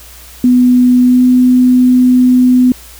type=tone with pitch glide; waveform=sine; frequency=248.7 to 251.4 Hz; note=B3 to B3; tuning=+12 to +31 cents; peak=-4 dBFS; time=0.44-2.72 s; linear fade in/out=2 ms; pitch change=+19 cents; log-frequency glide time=1.03-1.23 s; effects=added 60 Hz sine -37 dBFS peak until 2.99 s + white hiss -36 dBFS RMS until 2.99 s